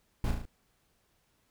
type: noise with echo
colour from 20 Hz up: brown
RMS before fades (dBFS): -28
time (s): 0.24-0.31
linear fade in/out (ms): 2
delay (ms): 36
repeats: 4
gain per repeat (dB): -4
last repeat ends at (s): 0.454
effects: pink hiss -72 dBFS RMS until 1.5 s